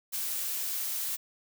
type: noise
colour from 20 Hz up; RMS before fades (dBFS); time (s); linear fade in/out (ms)
blue; -33; 0.12-1.17; 20
effects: none